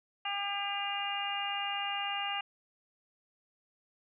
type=harmonic tone; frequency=401.8 Hz; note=G4; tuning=43 cents sharp; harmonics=2 / 3 / 4 / 5 / 6 / 7; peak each=-37 / -41 / -44 / -44 / -42 / -36 dBFS; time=0.25-2.41 s; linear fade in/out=5 ms; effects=none